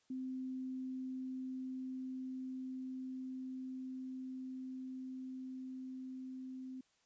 sine tone with level ramp, 259.1 Hz, C4, 17 cents flat, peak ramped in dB -39 to -44 dBFS, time 0.1-6.81 s, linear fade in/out 5 ms, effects white hiss -75 dBFS RMS until 7.05 s + resampled to 16000 Hz

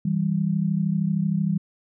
sine tone pair together, 162.38 / 195.4 Hz, E3 / G3, -26 / -5 cents, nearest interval minor third, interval 321 cents, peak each -23 dBFS, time 0.05-1.58 s, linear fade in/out 5 ms, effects none

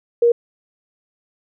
sine tone, 472.2 Hz, A#4, 22 cents sharp, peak -10 dBFS, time 0.22-0.32 s, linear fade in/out 5 ms, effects none

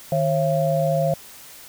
sine tone cluster, 155.5 / 541 / 676 Hz, D#3 / C#5 / E5, -1 / -42 / +43 cents, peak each -22 dBFS, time 0.12-1.14 s, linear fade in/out 2 ms, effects white hiss -43 dBFS RMS until 1.68 s

